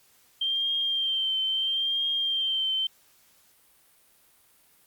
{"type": "tone with vibrato", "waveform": "sine", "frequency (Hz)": 3158, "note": "G7", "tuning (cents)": 12, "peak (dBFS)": -24, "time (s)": [0.41, 2.87], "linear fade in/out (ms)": 5, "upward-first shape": "triangle", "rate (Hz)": 0.75, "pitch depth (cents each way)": 41, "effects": ["white hiss -61 dBFS RMS until 4.86 s", "Opus 48 kbps"]}